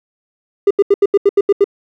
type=tone bursts; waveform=triangle; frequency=401.5 Hz; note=G4; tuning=41 cents sharp; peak=-3 dBFS; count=9; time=0.67-1.643 s; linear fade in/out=5 ms; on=37 ms; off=80 ms; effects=tanh soft clip ceiling -2 dBFS